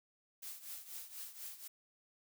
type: noise with tremolo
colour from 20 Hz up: blue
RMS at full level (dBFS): -45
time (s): 0.42-1.68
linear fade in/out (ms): 10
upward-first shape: triangle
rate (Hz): 4.1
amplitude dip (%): 80
effects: none

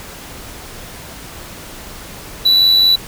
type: tone with amplitude modulation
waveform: triangle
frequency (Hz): 3951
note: B7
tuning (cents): 0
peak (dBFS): -5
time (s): 2.45-2.96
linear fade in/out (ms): 10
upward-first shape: sine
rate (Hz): 84.4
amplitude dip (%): 35
effects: pink hiss -33 dBFS RMS until 3.07 s

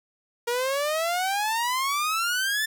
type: exponential sweep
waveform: sawtooth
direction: up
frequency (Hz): 469 to 1782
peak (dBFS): -20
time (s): 0.47-2.66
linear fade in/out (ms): 10
effects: none

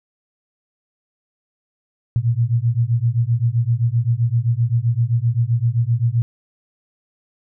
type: beating tone pair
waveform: sine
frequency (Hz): 113.9 / 121.6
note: A#2 / B2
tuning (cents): -40 / -26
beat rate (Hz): 7.7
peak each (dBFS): -18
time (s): 2.16-6.22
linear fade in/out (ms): 0
effects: none

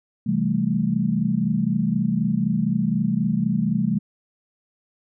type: chord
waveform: sine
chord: A minor seventh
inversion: first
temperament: equal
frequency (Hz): 130.81 / 164.81 / 196 / 220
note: C3 / E3 / G3 / A3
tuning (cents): 0 / 0 / 0 / 0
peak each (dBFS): -28 / -25 / -23 / -23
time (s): 0.26-3.99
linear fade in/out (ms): 10
effects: none

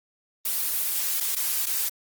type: noise with dropouts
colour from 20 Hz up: blue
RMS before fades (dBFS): -26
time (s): 0.45-1.89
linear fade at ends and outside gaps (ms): 5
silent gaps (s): 1.202-1.207 / 1.352-1.364 / 1.659-1.666
effects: Opus 24 kbps

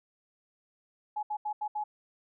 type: tone bursts at uneven times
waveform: sine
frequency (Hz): 844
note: G#5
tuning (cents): +28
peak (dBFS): -30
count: 5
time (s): 1.16-1.23 / 1.3-1.37 / 1.45-1.53 / 1.61-1.68 / 1.75-1.84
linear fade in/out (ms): 10
effects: none

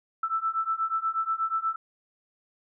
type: beating tone pair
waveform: sine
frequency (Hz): 1318.5 / 1326.8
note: E6 / E6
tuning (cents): 0 / +11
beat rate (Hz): 8.3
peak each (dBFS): -29 / -28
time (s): 0.23-1.76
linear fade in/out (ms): 5
effects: none

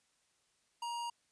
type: tone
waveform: square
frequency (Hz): 944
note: A#5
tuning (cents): +22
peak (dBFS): -38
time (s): 0.82-1.1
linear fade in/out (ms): 5
effects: white hiss -75 dBFS RMS until 1.31 s + resampled to 22050 Hz

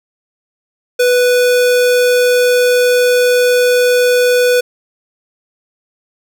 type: tone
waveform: square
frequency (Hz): 493.9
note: B4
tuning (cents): 0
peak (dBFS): -9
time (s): 0.99-4.61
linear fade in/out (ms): 10
effects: none

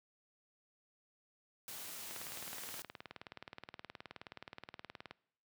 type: noise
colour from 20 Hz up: white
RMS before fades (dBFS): -47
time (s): 1.68-2.82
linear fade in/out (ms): 0
type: click train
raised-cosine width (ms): 0.3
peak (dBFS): -30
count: 58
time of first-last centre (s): 2.11-5.11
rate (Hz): 19
effects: noise-tail reverb RT60 0.7 s tail -23 dB re dry + high-pass 80 Hz 12 dB/octave

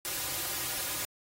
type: noise with comb filter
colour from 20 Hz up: white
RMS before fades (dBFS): -34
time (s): 0.05-1.05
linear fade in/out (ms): 0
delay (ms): 4.5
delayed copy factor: -0.9
effects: AAC 48 kbps

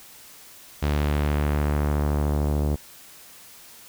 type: tone with low-pass filter sweep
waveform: sawtooth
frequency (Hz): 73.6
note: D2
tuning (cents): +4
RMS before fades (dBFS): -23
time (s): 0.82-2.76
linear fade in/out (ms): 10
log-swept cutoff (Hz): 4500 to 590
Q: 0.88
effects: white hiss -47 dBFS RMS until 3.88 s

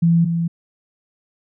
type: tone pair in turn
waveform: sine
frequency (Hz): 168 / 168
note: E3 / E3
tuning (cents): +33 / +33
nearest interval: unison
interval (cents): 0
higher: neither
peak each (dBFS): -11 / -17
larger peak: first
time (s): 0.02-0.25 / 0.25-0.48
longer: neither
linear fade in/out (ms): 10
effects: none

